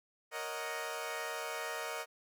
15% pulse chord, D# minor seventh, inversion second, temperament equal, 466.2 / 554.4 / 622.3 / 740 Hz, A#4 / C#5 / D#5 / F#5, 0 / 0 / 0 / 0 cents, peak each -36 / -40 / -35 / -39 dBFS, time 0.31-2.06 s, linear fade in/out 50 ms, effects none

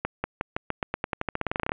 accelerating click train, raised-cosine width 0.5 ms, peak -11 dBFS, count 21, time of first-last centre 0.05-1.719 s, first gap 190 ms, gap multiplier 0.9, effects resampled to 8000 Hz + 7-bit

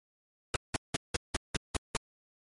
pink noise bursts, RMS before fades -29 dBFS, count 8, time 0.54-1.968 s, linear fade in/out 2 ms, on 21 ms, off 180 ms, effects MP3 48 kbps

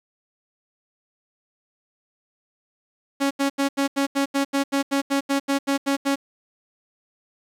sawtooth tone bursts, 277.2 Hz, C#4, in tune, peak -15 dBFS, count 16, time 3.2-6.16 s, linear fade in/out 20 ms, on 110 ms, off 80 ms, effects low-pass 11000 Hz 12 dB/octave + 8-bit

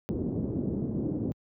white low-pass noise, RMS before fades -30 dBFS, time 0.09-1.32 s, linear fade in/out 0 ms, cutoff 350 Hz, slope 24 dB/octave, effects high-pass 80 Hz 12 dB/octave

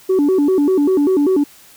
sine tone with vibrato, 330 Hz, E4, 2 cents sharp, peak -9 dBFS, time 0.09-1.44 s, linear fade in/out 10 ms, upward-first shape square, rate 5.1 Hz, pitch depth 230 cents each way, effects tanh soft clip ceiling -9 dBFS + white hiss -45 dBFS RMS until 1.76 s

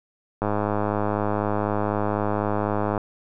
click train, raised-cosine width 1 ms, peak -10 dBFS, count 267, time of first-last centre 0.42-2.978 s, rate 104 Hz, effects none

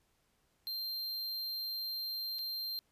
square tone with dropouts, 4166 Hz, C8, 8 cents flat, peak -37 dBFS, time 0.67-2.79 s, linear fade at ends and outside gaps 0 ms, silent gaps 2.385-2.39 s, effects pink hiss -75 dBFS RMS until 2.91 s + resampled to 32000 Hz

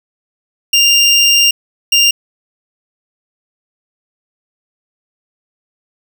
25% pulse tone bursts at uneven times, 2794 Hz, F7, in tune, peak -3 dBFS, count 2, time 0.73-1.51 / 1.92-2.11 s, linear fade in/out 5 ms, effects none

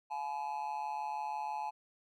triangle tone with amplitude modulation, 853 Hz, G#5, 46 cents sharp, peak -30 dBFS, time 0.1-1.71 s, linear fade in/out 20 ms, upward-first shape sine, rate 146 Hz, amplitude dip 80%, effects none

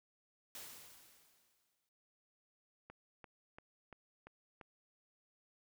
white noise with exponential decay, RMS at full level -48 dBFS, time 0.55-1.89 s, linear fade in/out 1 ms, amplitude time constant 290 ms
click train, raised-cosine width 0.5 ms, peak -37 dBFS, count 6, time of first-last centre 2.9-4.612 s, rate 2.92 Hz
effects none

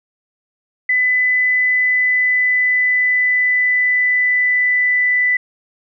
sine tone with pitch glide, 2003 to 1989.2 Hz, B6 to B6, +24 to +12 cents, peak -12 dBFS, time 0.89-5.37 s, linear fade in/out 5 ms, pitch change -12 cents, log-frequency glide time 1.75-5.07 s, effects none

